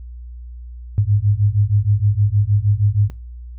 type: beating tone pair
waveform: sine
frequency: 100 / 106.4 Hz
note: G2 / G#2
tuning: +35 / +42 cents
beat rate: 6.4 Hz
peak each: -16 dBFS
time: 0.98-3.1 s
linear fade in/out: 0 ms
effects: noise-tail reverb RT60 0.3 s tail -21 dB re dry + added 60 Hz sine -31 dBFS peak until 3.58 s